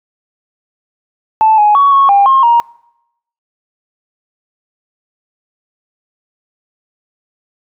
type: tone with pitch steps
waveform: sine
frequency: 876 / 837 / 1121 / 1102 / 801 / 1070 / 941 Hz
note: A5 / G#5 / C#6 / C#6 / G5 / C6 / A#5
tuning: -8 / +13 / +19 / -11 / +37 / +38 / +16 cents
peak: -4 dBFS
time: 1.41-2.6 s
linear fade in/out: 0 ms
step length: 170 ms
effects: noise-tail reverb RT60 0.8 s tail -25 dB re dry + tanh soft clip ceiling 0 dBFS